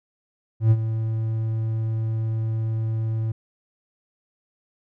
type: tone with ADSR envelope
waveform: triangle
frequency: 111.4 Hz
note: A2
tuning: 22 cents sharp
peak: -9 dBFS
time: 0.6-3.32 s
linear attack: 110 ms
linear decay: 49 ms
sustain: -11 dB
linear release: 6 ms
effects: none